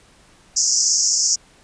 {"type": "band-pass noise", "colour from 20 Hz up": "white", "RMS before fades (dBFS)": -18, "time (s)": [0.56, 1.36], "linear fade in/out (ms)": 10, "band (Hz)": [5100, 7200], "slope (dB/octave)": 96, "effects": ["pink hiss -52 dBFS RMS until 1.63 s", "resampled to 22050 Hz"]}